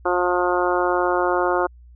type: harmonic tone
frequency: 178.5 Hz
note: F3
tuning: 38 cents sharp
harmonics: 2 / 3 / 4 / 5 / 6 / 7 / 8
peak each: -22 / -24 / -25 / -26 / -27 / -27 / -28 dBFS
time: 0.05-1.67 s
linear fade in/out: 10 ms
effects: added 60 Hz sine -43 dBFS peak until 1.95 s